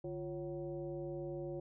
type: tone with frequency modulation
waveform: sine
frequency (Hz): 349.2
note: F4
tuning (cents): 0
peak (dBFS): -39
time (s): 0.04-1.6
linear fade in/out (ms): 5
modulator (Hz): 202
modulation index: 1.1
effects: none